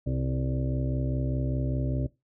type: harmonic tone with a mistuned harmonic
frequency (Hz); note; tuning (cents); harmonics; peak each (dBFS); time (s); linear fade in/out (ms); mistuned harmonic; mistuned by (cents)
65; C2; -11; 1 / 2 / 4 / 5 / 6 / 7 / 8 / 9; -31 / -28 / -34 / -39 / -44 / -45 / -49 / -39; 0.06-2.07; 10; 7; -20
effects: noise-tail reverb RT60 0.2 s tail -18 dB re dry